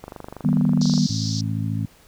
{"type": "click train", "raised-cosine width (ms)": 1, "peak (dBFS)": -20, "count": 24, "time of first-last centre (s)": [0.04, 0.979], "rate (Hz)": 24.5}
{"type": "chord", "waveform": "sine", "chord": "Eb augmented", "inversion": "none", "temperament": "just", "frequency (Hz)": [155.56, 194.45, 243.1], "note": ["Eb3", "G3", "B3"], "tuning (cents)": [0, -14, -27], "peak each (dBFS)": -20, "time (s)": [0.44, 1.07], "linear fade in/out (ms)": 10}
{"type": "band-pass noise", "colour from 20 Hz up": "white", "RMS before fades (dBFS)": -31, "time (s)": [0.81, 1.41], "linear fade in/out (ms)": 2, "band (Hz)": [4100, 5800], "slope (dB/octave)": 48}
{"type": "harmonic tone", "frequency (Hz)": 54.1, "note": "A1", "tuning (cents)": -29, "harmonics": [2, 3, 4, 5], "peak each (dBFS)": [-24, -28, -30, -32], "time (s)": [1.09, 1.86], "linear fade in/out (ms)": 10}
{"effects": ["pink hiss -53 dBFS RMS until 2.07 s"]}